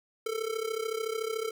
square tone with amplitude modulation, 444.9 Hz, A4, 19 cents sharp, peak -28 dBFS, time 0.26-1.51 s, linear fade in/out 5 ms, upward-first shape sine, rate 33.7 Hz, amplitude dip 80%, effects none

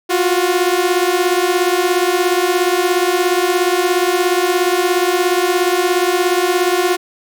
sawtooth beating tone pair, 350.1 / 367.1 Hz, F4 / F#4, +4 / -14 cents, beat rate 17 Hz, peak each -12 dBFS, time 0.09-6.97 s, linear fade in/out 20 ms, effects none

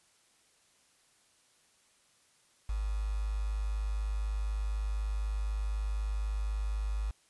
sine tone with quantisation, 52 Hz, G#1, 3 cents sharp, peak -30 dBFS, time 2.69-7.11 s, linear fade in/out 5 ms, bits 8, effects white hiss -67 dBFS RMS until 7.29 s + resampled to 24000 Hz

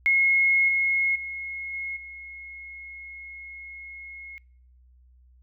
sine tone with level steps, 2165 Hz, C#7, 41 cents flat, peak -17 / -20 / -31 / -29 / -38 dBFS, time 0.06-4.38 s, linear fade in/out 0 ms, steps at 0.68 / 1.15 / 1.73 / 1.96 s, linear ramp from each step 10 ms, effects noise-tail reverb RT60 0.6 s tail -26 dB re dry + added 62 Hz sine -53 dBFS peak until 5.42 s

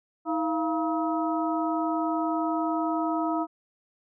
harmonic tone with a mistuned harmonic, 319.1 Hz, D#4, 44 cents sharp, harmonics 1 / 2 / 3 / 4, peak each -27 / -30 / -32 / -33 dBFS, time 0.25-3.47 s, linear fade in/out 50 ms, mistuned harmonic 2, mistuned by +130 cents, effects none

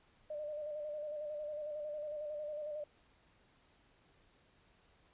sine tone with vibrato, 600 Hz, D5, 37 cents sharp, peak -39 dBFS, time 0.3-2.84 s, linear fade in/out 5 ms, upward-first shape square, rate 11 Hz, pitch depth 31 cents each way, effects pink hiss -69 dBFS RMS until 5.13 s + resampled to 8000 Hz

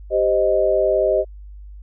sine chord, C minor, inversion second, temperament equal, 392 / 523.3 / 622.3 Hz, G4 / C5 / Eb5, 0 / 0 / 0 cents, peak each -20 / -20 / -17 dBFS, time 0.1-1.25 s, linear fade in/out 50 ms, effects added 50 Hz sine -35 dBFS peak until 1.82 s

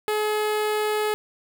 sawtooth tone with notch filter, 425 Hz, G#4, 40 cents sharp, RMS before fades -24 dBFS, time 0.08-1.14 s, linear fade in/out 0 ms, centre 5900 Hz, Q 1.9, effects none

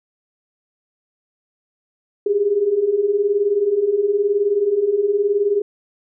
sine beating tone pair, 392 / 411 Hz, G4 / G#4, 0 / -18 cents, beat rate 19 Hz, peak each -21 / -16 dBFS, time 2.26-5.62 s, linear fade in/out 5 ms, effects none

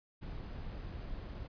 brown noise, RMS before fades -43 dBFS, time 0.21-1.48 s, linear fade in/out 20 ms, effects resampled to 11025 Hz

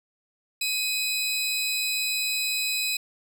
sawtooth tone pair together, 2516 / 3997 Hz, D#7 / B7, +19 / +20 cents, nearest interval minor sixth, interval 801 cents, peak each -24 / -25 dBFS, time 0.61-2.97 s, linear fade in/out 5 ms, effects none

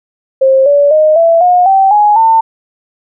sine tone with pitch steps, 532 / 573.5 / 618.2 / 666.4 / 718.4 / 774.4 / 834.8 / 899.9 Hz, C5 / D5 / D#5 / E5 / F5 / G5 / G#5 / A5, +29 / -41 / -11 / +19 / +49 / -21 / +9 / +39 cents, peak -4 dBFS, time 0.41-2.41 s, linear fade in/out 10 ms, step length 250 ms, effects none

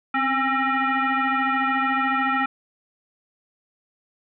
sine tone with frequency modulation, 261.6 Hz, C4, in tune, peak -19 dBFS, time 0.14-2.46 s, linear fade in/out 5 ms, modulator 537 Hz, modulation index 3.5, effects none

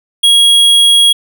square tone, 3300 Hz, G#7, 12 cents flat, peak -5 dBFS, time 0.23-1.13 s, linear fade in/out 10 ms, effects none

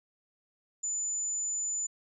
sine tone, 7010 Hz, A8, 7 cents flat, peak -30 dBFS, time 0.83-1.87 s, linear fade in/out 10 ms, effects none

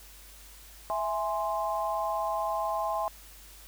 sine chord, E augmented, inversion none, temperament equal, 659.3 / 830.6 / 1046.5 Hz, E5 / G#5 / B#5, 0 / 0 / 0 cents, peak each -32 dBFS, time 0.9-3.08 s, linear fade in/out 0 ms, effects added 50 Hz sine -52 dBFS peak until 3.67 s + white hiss -52 dBFS RMS until 3.67 s

